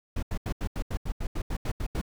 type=noise bursts; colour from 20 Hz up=brown; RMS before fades=-29 dBFS; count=13; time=0.16-2.015 s; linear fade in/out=5 ms; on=67 ms; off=82 ms; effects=none